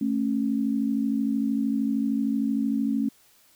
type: tone pair together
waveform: sine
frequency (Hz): 220.4 / 273.5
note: A3 / C#4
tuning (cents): +3 / -23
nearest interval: major third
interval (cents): 374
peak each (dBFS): -25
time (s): 0.01-3.09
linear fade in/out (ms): 5
effects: white hiss -59 dBFS RMS until 3.55 s